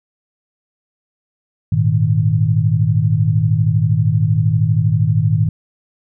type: chord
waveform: sine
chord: Ab suspended second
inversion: none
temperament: equal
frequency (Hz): 103.83 / 116.54 / 155.56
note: Ab2 / Bb2 / Eb3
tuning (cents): 0 / 0 / 0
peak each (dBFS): -16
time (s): 1.72-5.49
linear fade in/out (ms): 5
effects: none